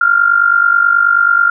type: tone with amplitude modulation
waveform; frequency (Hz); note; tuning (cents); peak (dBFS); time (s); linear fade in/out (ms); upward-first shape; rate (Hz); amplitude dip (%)
sine; 1396.9; F6; 0; -4; 0.01-1.5; 5; sine; 49.3; 75
effects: none